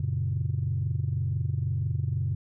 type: chord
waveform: sine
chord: F# major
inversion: none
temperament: equal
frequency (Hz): 92.5 / 116.54 / 138.59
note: F#2 / A#2 / C#3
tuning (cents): 0 / 0 / 0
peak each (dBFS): -29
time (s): 0-2.35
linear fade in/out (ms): 5
effects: tanh soft clip ceiling -18 dBFS